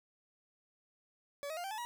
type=tone with pitch steps; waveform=40% pulse; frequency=570 / 632.5 / 701.8 / 778.6 / 864 / 958.6 Hz; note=C#5 / D#5 / F5 / G5 / A5 / A#5; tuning=+48 / +28 / +8 / -12 / -32 / +48 cents; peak=-38 dBFS; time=1.43-1.85 s; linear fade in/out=0 ms; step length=70 ms; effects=none